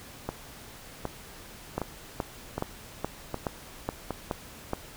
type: two click trains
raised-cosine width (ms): 1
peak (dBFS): -16 / -14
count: 6 / 8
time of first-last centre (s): 0.29-4.107 / 1.78-4.734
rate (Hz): 1.31 / 2.37
effects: pink hiss -47 dBFS RMS until 4.96 s